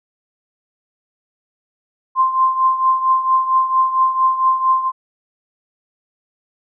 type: tone with tremolo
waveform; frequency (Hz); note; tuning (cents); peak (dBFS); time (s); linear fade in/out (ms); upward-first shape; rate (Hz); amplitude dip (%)
sine; 1046; C6; -1; -9; 2.15-4.92; 50; triangle; 4.4; 75
effects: none